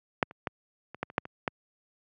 clicks, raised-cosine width 0.5 ms, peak -7 / -30 / -14 / -26 / -15 / -30 / -9 / -25 / -12 dBFS, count 9, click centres 0.228 / 0.311 / 0.472 / 0.946 / 1.03 / 1.101 / 1.181 / 1.254 / 1.478 s, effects high-pass 100 Hz 12 dB/octave

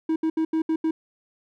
triangle tone bursts at uneven times, 320 Hz, D#4, 49 cents sharp, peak -18 dBFS, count 6, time 0.09-0.16 / 0.23-0.3 / 0.37-0.45 / 0.53-0.62 / 0.69-0.76 / 0.84-0.91 s, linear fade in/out 5 ms, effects none

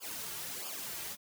white noise with flanger, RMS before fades -41 dBFS, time 0-1.17 s, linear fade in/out 50 ms, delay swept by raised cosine 0.5 to 4 ms, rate 1.5 Hz, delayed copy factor -0.9, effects none

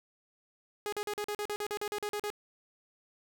sawtooth tone bursts, 415.3 Hz, G#4, in tune, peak -29 dBFS, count 14, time 0.86-2.302 s, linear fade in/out 0 ms, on 64 ms, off 42 ms, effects none

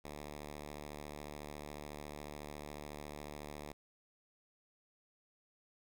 5% pulse tone, 74 Hz, D2, 14 cents sharp, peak -34 dBFS, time 0.04-3.73 s, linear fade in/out 10 ms, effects none

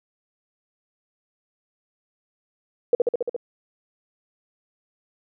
sine tone with echo, 481.7 Hz, B4, 43 cents flat, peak -12 dBFS, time 2.93-2.95 s, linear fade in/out 2 ms, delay 69 ms, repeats 6, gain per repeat -2 dB, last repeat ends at 3.364 s, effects none

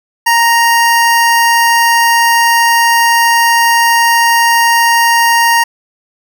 25% pulse tone, 932.3 Hz, A#5, in tune, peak -3 dBFS, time 0.26-5.64 s, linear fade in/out 10 ms, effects none

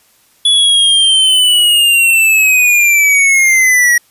square linear sweep, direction down, 3418 to 1899 Hz, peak -7 dBFS, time 0.45-3.98 s, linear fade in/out 5 ms, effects white hiss -51 dBFS RMS until 4.1 s + resampled to 32000 Hz

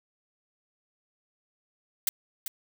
blue noise with echo, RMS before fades -25 dBFS, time 2.07-2.09 s, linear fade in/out 2 ms, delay 390 ms, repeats 1, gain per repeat -9 dB, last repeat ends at 2.48 s, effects none

